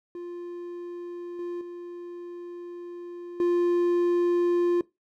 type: tone with level steps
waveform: triangle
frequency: 349.4 Hz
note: F4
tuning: 1 cent sharp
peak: -32 / -28 / -34 / -18 dBFS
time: 0.15-4.81 s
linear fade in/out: 2 ms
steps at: 1.39 / 1.61 / 3.4 s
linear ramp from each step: 2 ms
effects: noise-tail reverb RT60 0.2 s tail -20 dB re dry